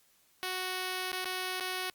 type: tone with dropouts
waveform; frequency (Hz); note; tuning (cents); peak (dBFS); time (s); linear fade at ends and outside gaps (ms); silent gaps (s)
5% pulse; 370; F#4; 0; -22; 0.43-1.9; 0; 1.119-1.128 / 1.245-1.255 / 1.599-1.607
effects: white hiss -67 dBFS RMS until 1.94 s + Opus 48 kbps